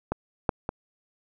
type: clicks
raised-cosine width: 1 ms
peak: -12 / -7 / -14 dBFS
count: 3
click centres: 0.12 / 0.492 / 0.691 s
effects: none